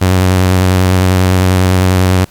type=tone with vibrato; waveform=sawtooth; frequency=92.5 Hz; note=F#2; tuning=in tune; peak=-3 dBFS; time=0.01-2.25 s; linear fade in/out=10 ms; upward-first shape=square; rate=10 Hz; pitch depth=23 cents each way; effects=pink hiss -43 dBFS RMS until 2.3 s + MP3 96 kbps